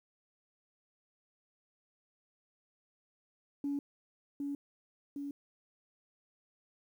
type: tone with echo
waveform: sine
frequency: 283.5 Hz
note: C#4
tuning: 39 cents sharp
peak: -31 dBFS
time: 3.64-3.79 s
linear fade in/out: 2 ms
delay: 760 ms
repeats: 2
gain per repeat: -3 dB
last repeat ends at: 5.31 s
effects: tanh soft clip ceiling -28 dBFS + 11-bit